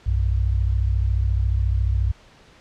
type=tone pair together; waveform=sine; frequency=61.07 / 95.3 Hz; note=B1 / G2; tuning=-19 / -48 cents; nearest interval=minor sixth; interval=771 cents; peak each=-19 / -22 dBFS; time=0.06-2.12 s; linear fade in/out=10 ms; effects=pink hiss -51 dBFS RMS until 2.6 s + low-pass 5000 Hz 12 dB/octave